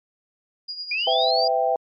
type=tone with tremolo; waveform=sine; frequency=4863 Hz; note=D#8; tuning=40 cents flat; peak=-27 dBFS; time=0.68-1.31 s; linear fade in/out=10 ms; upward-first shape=triangle; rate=9.7 Hz; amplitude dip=70%
type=linear sweep; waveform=sine; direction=up; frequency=2349 to 4900 Hz; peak=-22 dBFS; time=0.91-1.48 s; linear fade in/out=5 ms
type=chord; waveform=sine; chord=E minor; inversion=second; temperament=equal with one note detuned; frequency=506.9 / 659.3 / 784 Hz; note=B4 / E5 / G5; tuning=+45 / 0 / 0 cents; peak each=-24 / -22 / -22 dBFS; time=1.07-1.76 s; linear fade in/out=2 ms
effects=MP3 32 kbps